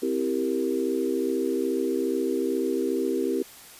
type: chord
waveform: sine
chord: C dominant seventh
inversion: none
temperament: equal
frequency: 261.6 / 329.6 / 392 / 466.2 Hz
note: C4 / E4 / G4 / Bb4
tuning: 0 / 0 / 0 / 0 cents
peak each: -29 / -29 / -27 / -31 dBFS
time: 0.02-3.43 s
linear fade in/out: 10 ms
effects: white hiss -47 dBFS RMS until 3.79 s + resampled to 32000 Hz